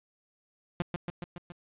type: tone with echo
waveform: sawtooth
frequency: 174.61 Hz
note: F3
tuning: in tune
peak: -23 dBFS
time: 0.8-0.82 s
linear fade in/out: 0 ms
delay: 140 ms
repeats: 5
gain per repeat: -3 dB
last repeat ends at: 1.52 s
effects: resampled to 8000 Hz + 10-bit